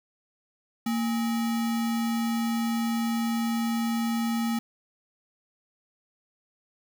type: tone with sample-and-hold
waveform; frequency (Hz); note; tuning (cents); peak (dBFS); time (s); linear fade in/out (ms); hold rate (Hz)
sine; 230; A#3; -23; -24; 0.86-4.59; 5; 1050
effects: none